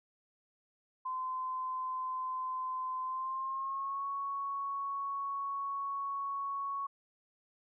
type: tone with pitch glide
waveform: sine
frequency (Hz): 1030 to 1110.3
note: C6 to C#6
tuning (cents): -28 to +2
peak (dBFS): -34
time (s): 1.05-6.87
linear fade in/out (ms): 10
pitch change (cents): +130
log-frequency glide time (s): 3.03-4.06
effects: none